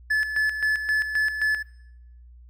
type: tone with tremolo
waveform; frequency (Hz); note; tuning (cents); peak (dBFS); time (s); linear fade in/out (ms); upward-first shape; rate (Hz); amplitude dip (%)
triangle; 1727; A6; -33; -17; 0.1-1.63; 10; square; 3.8; 60
effects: noise-tail reverb RT60 0.8 s tail -20 dB re dry + added 60 Hz sine -45 dBFS peak until 2.49 s